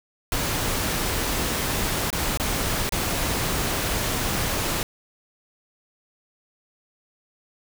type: noise with dropouts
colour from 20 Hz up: pink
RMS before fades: -25 dBFS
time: 0.32-4.83 s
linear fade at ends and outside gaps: 1 ms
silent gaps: 2.104-2.128 / 2.374-2.398 / 2.893-2.922 s
effects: none